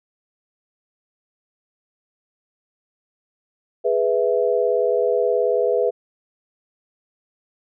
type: chord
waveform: sine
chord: E major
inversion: first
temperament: equal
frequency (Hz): 415.3 / 493.9 / 659.3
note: G#4 / B4 / E5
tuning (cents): 0 / 0 / 0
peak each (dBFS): -21 / -19 / -23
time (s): 3.84-5.91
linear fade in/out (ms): 20
effects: none